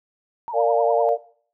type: tone with vibrato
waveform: sine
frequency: 881 Hz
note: A5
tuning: 2 cents sharp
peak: -27 dBFS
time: 0.48-1.09 s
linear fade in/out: 0 ms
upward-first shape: triangle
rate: 9.9 Hz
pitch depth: 180 cents each way
type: chord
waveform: sine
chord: Bb major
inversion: none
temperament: equal with one note detuned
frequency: 460.5 / 587.3 / 698.5 Hz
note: Bb4 / D5 / F5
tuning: -21 / 0 / 0 cents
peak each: -20 dBFS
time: 0.53-1.18 s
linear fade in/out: 50 ms
effects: noise-tail reverb RT60 0.5 s tail -17 dB re dry

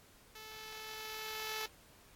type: tone with level ramp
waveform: 5% pulse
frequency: 435.5 Hz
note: A4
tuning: 18 cents flat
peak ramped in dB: -38 to -26 dBFS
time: 0.35-1.66 s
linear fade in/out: 5 ms
effects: pink hiss -62 dBFS RMS until 2.15 s + AAC 64 kbps

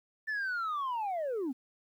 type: linear sweep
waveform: sine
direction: down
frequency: 1781 to 238.6 Hz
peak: -29 dBFS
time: 0.27-1.53 s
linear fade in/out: 20 ms
effects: tanh soft clip ceiling -30 dBFS + 11-bit

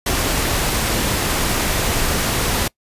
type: noise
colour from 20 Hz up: pink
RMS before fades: -19 dBFS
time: 0.06-2.68 s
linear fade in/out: 5 ms
effects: noise-tail reverb RT60 0.1 s tail -24 dB re dry + resampled to 32000 Hz

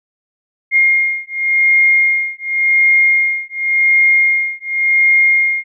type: beating tone pair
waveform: sine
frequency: 2130 / 2130.9 Hz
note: C7 / C7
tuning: +30 / +31 cents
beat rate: 0.9 Hz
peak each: -13 dBFS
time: 0.71-5.64 s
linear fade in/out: 50 ms
effects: none

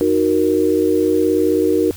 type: chord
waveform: sine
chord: D# minor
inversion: none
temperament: equal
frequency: 311.1 / 370 / 466.2 Hz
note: D#4 / F#4 / A#4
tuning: 0 / 0 / 0 cents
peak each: -17 dBFS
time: 0.01-1.91 s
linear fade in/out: 0 ms
effects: added 88 Hz sine -34 dBFS peak until 1.96 s + white hiss -39 dBFS RMS until 1.96 s

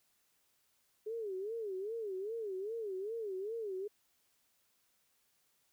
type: tone with vibrato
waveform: sine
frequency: 415.3 Hz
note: G#4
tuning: in tune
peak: -37 dBFS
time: 1.06-3.88 s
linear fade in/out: 10 ms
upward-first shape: sine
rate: 2.5 Hz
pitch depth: 190 cents each way
effects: white hiss -75 dBFS RMS until 5.72 s

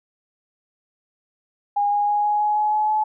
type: tone with pitch steps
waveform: sine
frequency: 817 / 822.7 / 828.4 / 834.2 / 840 / 845.8 / 851.7 / 857.6 Hz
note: G#5 / G#5 / G#5 / G#5 / G#5 / G#5 / G#5 / A5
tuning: -29 / -17 / -5 / +7 / +19 / +31 / +43 / -45 cents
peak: -17 dBFS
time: 1.76-3.04 s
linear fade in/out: 10 ms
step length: 160 ms
effects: none

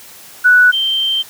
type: tone pair in turn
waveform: sine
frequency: 1479 / 3134 Hz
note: F#6 / G7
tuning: -1 / -1 cents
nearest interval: octave + minor second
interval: 1300 cents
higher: second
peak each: -5 / -13 dBFS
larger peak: first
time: 0.44-0.72 / 0.72-1.23 s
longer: second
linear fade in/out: 20 ms
effects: white hiss -38 dBFS RMS until 1.29 s + high-pass 80 Hz 12 dB/octave

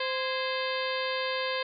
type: harmonic tone with a mistuned harmonic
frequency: 520 Hz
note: C5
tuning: 11 cents flat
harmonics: 1 / 2 / 3 / 4 / 5 / 6 / 7 / 8 / 9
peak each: -32 / -35 / -37 / -38 / -39 / -40 / -40 / -41 / -42 dBFS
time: 0-1.63 s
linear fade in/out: 5 ms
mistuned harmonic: 3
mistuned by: +93 cents
effects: none

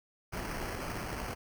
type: noise with sample-and-hold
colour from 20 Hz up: pink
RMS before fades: -38 dBFS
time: 0.32-1.35 s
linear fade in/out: 20 ms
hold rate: 3675 Hz
effects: none

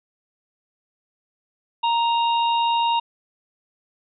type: harmonic tone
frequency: 932.3 Hz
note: A#5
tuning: in tune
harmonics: 1 / 3 / 4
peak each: -18 / -28 / -30 dBFS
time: 1.83-3 s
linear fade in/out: 10 ms
effects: none

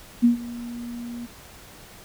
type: tone with ADSR envelope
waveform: sine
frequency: 238.2 Hz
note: A#3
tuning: 38 cents sharp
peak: -11 dBFS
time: 0.22-1.27 s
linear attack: 26 ms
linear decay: 120 ms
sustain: -20 dB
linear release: 26 ms
effects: pink hiss -46 dBFS RMS until 2.04 s

